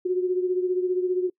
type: beating tone pair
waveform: sine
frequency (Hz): 363.3 / 378.3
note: F#4 / F#4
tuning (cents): -32 / +38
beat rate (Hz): 15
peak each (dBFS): -22 / -29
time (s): 0.05-1.3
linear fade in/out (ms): 10
effects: noise-tail reverb RT60 0.1 s tail -25 dB re dry